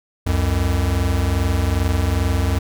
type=tone pair together; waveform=square; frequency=67.1 / 89.57 Hz; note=C2 / F2; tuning=+44 / +44 cents; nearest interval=perfect fourth; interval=500 cents; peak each=-21 / -19 dBFS; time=0.26-2.59 s; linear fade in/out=10 ms; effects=none